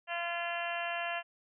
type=harmonic tone; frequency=343.3 Hz; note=F4; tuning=30 cents flat; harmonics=2 / 3 / 4 / 5 / 6 / 7 / 8 / 9; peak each=-37 / -43 / -44 / -40 / -46 / -46 / -40 / -46 dBFS; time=0.07-1.23 s; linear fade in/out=50 ms; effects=none